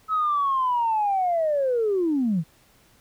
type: linear sweep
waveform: sine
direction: down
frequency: 1297 to 147.6 Hz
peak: -19 dBFS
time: 0.08-2.44 s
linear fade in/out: 50 ms
effects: tanh soft clip ceiling -15 dBFS + pink hiss -58 dBFS RMS until 3 s